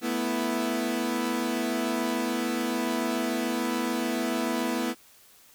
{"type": "chord", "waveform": "sawtooth", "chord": "A suspended second", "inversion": "none", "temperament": "equal", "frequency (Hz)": [220, 246.9, 329.6], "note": ["A3", "B3", "E4"], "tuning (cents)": [0, 0, 0], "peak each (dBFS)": [-29, -25, -27], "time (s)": [0.01, 4.95], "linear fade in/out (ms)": 50, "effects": ["white hiss -56 dBFS RMS until 5.54 s"]}